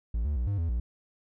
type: tone with pitch steps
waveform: triangle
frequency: 55.9 / 73.2 / 60.3 / 100.6 / 83 / 58.7 Hz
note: A1 / D2 / B1 / G2 / E2 / A#1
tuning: +28 / -5 / -41 / +45 / +12 / +13 cents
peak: -24 dBFS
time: 0.14-0.8 s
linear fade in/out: 5 ms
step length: 110 ms
effects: none